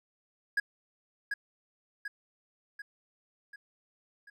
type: tone with echo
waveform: triangle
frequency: 1655 Hz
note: G#6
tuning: 6 cents flat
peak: -23 dBFS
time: 0.57-0.6 s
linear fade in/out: 5 ms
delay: 740 ms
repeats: 5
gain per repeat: -5 dB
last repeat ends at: 4.3 s
effects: none